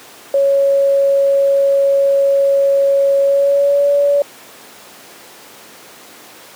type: tone with pitch glide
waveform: sine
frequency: 554.4 to 570.3 Hz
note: C#5 to C#5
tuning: 0 to +49 cents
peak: -9 dBFS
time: 0.34-4.22 s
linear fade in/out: 2 ms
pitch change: +49 cents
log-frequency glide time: 3.21-3.89 s
effects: pink hiss -38 dBFS RMS until 6.55 s + high-pass 300 Hz 12 dB/octave